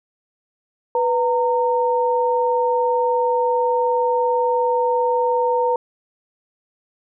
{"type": "tone pair together", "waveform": "sine", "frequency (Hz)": [493.9, 919.3], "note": ["B4", "A#5"], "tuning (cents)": [0, -24], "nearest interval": "major seventh", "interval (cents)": 1076, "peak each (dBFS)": [-18, -19], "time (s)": [0.95, 5.76], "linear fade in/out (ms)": 2, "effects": []}